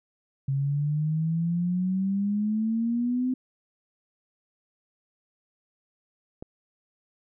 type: exponential sweep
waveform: sine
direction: up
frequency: 135.1 to 258.2 Hz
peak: -23 dBFS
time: 0.48-3.34 s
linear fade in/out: 5 ms
type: click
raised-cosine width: 2 ms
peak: -24 dBFS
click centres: 6.425 s
effects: none